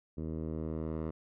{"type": "tone with low-pass filter sweep", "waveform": "10% pulse", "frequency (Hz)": 79.3, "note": "D#2", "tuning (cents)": 33, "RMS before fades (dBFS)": -37, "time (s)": [0.17, 1.11], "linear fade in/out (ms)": 10, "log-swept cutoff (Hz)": [350, 930], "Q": 0.77, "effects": []}